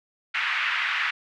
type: band-pass noise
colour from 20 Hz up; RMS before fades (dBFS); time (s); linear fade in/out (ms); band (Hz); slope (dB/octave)
white; -26; 0.34-1.11; 10; 1300 to 2500; 24
effects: none

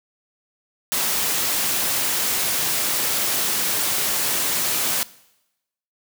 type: high-pass noise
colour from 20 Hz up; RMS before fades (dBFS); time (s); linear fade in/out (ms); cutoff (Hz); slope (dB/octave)
white; -22; 0.92-5.03; 0; 110; 12
effects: noise-tail reverb RT60 0.9 s tail -20 dB re dry

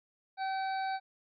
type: harmonic tone with a mistuned harmonic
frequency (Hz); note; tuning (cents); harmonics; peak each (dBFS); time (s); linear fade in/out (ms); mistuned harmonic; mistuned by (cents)
768; G5; -36; 1 / 2 / 3 / 5 / 6; -32 / -41 / -47 / -50 / -50; 0.37-1; 50; 6; -40
effects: none

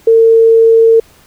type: tone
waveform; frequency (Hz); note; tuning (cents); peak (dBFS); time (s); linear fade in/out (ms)
sine; 453.2; A#4; -49; -3; 0.07-1; 5
effects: pink hiss -45 dBFS RMS until 1.26 s

